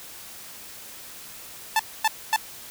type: tone bursts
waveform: sawtooth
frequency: 880 Hz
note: A5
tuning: in tune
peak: -14 dBFS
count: 3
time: 1.76-2.362 s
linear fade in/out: 2 ms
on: 34 ms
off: 250 ms
effects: white hiss -42 dBFS RMS until 2.7 s